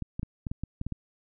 clicks, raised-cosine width 5 ms, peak -20 dBFS, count 9, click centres 0.023 / 0.195 / 0.231 / 0.468 / 0.515 / 0.636 / 0.814 / 0.866 / 0.923 s, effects none

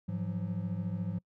triangle tone cluster, 104.5 / 170.7 / 184.6 Hz, G#2 / F3 / F#3, +11 / -39 / -4 cents, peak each -35 / -34 / -35 dBFS, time 0.08-1.19 s, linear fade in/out 10 ms, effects noise-tail reverb RT60 0.1 s tail -25 dB re dry

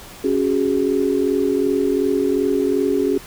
sine chord, C# suspended fourth, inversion none, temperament equal with one note detuned, 277.2 / 372.6 / 415.3 Hz, C#4 / F#4 / G#4, 0 / +12 / 0 cents, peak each -20 dBFS, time 0.24-3.18 s, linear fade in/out 5 ms, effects pink hiss -39 dBFS RMS until 3.26 s

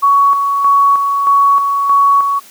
sine tone with tremolo, 1120 Hz, C#6, 18 cents sharp, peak -6 dBFS, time 0.02-2.4 s, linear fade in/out 20 ms, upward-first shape square, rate 1.6 Hz, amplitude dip 45%, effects white hiss -40 dBFS RMS until 2.5 s + high-pass 150 Hz 12 dB/octave

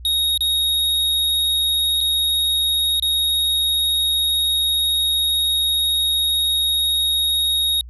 square tone with dropouts, 3753 Hz, A#7, 11 cents sharp, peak -17 dBFS, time 0.05-7.81 s, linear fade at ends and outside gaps 1 ms, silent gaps 0.376-0.407 / 2.006-2.011 / 2.998-3.024 s, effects added 60 Hz sine -34 dBFS peak until 7.89 s + resampled to 32000 Hz

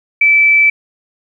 sine tone, 2316 Hz, D7, 25 cents flat, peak -6 dBFS, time 0.21-0.7 s, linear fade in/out 5 ms, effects 8-bit

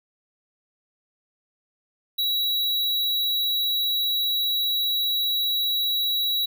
square tone, 3895 Hz, B7, 25 cents flat, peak -22 dBFS, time 2.18-6.46 s, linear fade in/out 10 ms, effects none

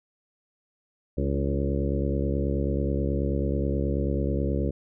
harmonic tone with a mistuned harmonic, 69.3 Hz, C#2, in tune, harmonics 1 / 2 / 3 / 4 / 5 / 6 / 7 / 8, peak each -27 / -30 / -32 / -33 / -34 / -35 / -35 / -36 dBFS, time 1.17-4.71 s, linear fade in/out 10 ms, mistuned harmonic 4, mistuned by +42 cents, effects none

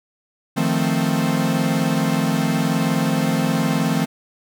45% pulse chord, F dominant seventh, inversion third, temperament equal, 155.56 / 174.61 / 220 / 261.6 Hz, Eb3 / F3 / A3 / C4, 0 / 0 / 0 / 0 cents, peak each -23 dBFS, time 0.56-4.06 s, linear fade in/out 20 ms, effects none

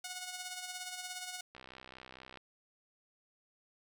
5% pulse tone with tremolo, 730 Hz, F#5, 24 cents flat, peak -28 dBFS, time 0.04-1.41 s, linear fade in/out 5 ms, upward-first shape sine, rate 17 Hz, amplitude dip 50%
click train, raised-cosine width 0.3 ms, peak -34 dBFS, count 54, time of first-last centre 1.55-2.373 s, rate 64.4 Hz
effects none

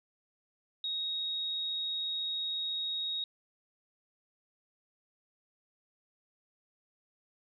sine tone, 3766 Hz, A#7, 17 cents sharp, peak -32 dBFS, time 0.84-3.24 s, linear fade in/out 2 ms, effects none

